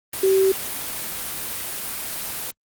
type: tone in noise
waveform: sine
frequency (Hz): 383.7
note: G4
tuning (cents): -37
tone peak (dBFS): -14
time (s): 0.23-0.52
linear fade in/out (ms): 5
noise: white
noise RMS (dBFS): -29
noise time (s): 0.13-2.51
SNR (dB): +12
effects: Opus 32 kbps